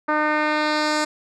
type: tone with low-pass filter sweep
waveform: 10% pulse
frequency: 303.7 Hz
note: D#4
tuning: 42 cents flat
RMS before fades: -21 dBFS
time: 0.08-1.05 s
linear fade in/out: 10 ms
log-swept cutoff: 1400 to 7500 Hz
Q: 1.5
effects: none